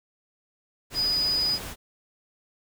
sine tone in noise, 4957 Hz, D#8, 7 cents flat, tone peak -22 dBFS, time 0.94-1.59 s, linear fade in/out 50 ms, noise pink, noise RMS -37 dBFS, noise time 0.9-1.76 s, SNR +12 dB, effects none

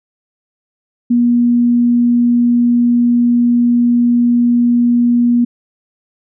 sine tone, 240 Hz, B3, 49 cents flat, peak -8 dBFS, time 1.1-5.45 s, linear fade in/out 10 ms, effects none

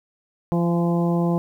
harmonic tone with a mistuned harmonic, 171.5 Hz, F3, 31 cents flat, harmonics 1 / 2 / 3 / 4 / 5 / 6, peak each -19 / -25 / -29 / -31 / -33 / -35 dBFS, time 0.52-1.38 s, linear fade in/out 0 ms, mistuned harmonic 5, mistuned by -18 cents, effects 9-bit

